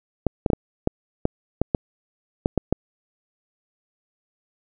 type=clicks; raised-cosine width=2 ms; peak=-5 dBFS; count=11; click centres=0.267 / 0.462 / 0.502 / 0.533 / 0.874 / 1.254 / 1.616 / 1.748 / 2.459 / 2.577 / 2.726 s; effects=none